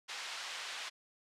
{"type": "band-pass noise", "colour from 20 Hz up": "white", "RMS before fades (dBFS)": -43, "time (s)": [0.08, 0.9], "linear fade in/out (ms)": 20, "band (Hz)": [880, 4300], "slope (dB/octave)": 12, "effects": ["low-pass 9000 Hz 12 dB/octave"]}